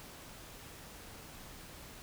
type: silence
effects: pink hiss -51 dBFS RMS until 2.02 s

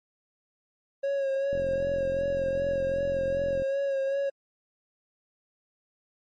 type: tone with vibrato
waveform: triangle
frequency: 548 Hz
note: C#5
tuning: 20 cents flat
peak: -23 dBFS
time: 1.03-4.3 s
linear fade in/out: 10 ms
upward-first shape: sine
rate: 2.6 Hz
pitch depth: 31 cents each way
type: click train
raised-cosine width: 3 ms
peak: -25 dBFS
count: 93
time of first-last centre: 1.53-3.621 s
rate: 44 Hz
effects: MP3 32 kbps

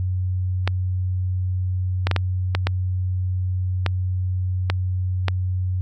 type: clicks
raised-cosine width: 0.3 ms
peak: -5 dBFS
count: 9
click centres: 0.676 / 2.07 / 2.113 / 2.163 / 2.55 / 2.67 / 3.863 / 4.7 / 5.283 s
effects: added 92 Hz sine -20 dBFS peak until 5.81 s

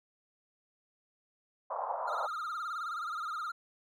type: band-pass noise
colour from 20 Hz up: white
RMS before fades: -36 dBFS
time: 1.7-2.27 s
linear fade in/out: 10 ms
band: 570 to 1100 Hz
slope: 48 dB/octave
type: tone with vibrato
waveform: triangle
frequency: 1306 Hz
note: E6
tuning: 17 cents flat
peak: -33 dBFS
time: 2.07-3.52 s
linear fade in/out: 10 ms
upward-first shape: sine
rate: 19 Hz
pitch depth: 130 cents each way
effects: none

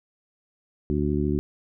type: harmonic tone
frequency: 73.42 Hz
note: D2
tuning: in tune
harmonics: 1 / 2 / 3 / 4 / 5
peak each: -28 / -28 / -28 / -28 / -28 dBFS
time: 0.9-1.39 s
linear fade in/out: 0 ms
effects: none

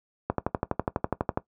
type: click train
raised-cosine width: 1 ms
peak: -10 dBFS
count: 14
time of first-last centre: 0.3-1.374 s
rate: 12.1 Hz
effects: noise-tail reverb RT60 0.1 s tail -17 dB re dry + high-pass 60 Hz 12 dB/octave

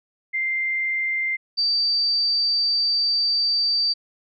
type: tone pair in turn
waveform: sine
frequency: 2093 / 4643 Hz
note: C7 / D8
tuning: 0 / -21 cents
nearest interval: octave + major second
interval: 1379 cents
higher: second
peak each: -21 / -18 dBFS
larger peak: second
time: 0.33-1.37 / 1.57-3.94 s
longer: second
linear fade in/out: 20 ms
effects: none

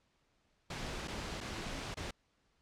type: noise with dropouts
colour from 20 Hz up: pink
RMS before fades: -41 dBFS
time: 0.7-2.11 s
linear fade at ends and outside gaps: 5 ms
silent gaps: 1.076-1.08 / 1.406-1.41 / 1.944-1.969 s
effects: pink hiss -75 dBFS RMS until 2.61 s + low-pass 6000 Hz 12 dB/octave

